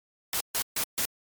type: noise bursts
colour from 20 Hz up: white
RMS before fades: -28 dBFS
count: 4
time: 0.33-1.054 s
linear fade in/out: 2 ms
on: 76 ms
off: 140 ms
effects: MP3 96 kbps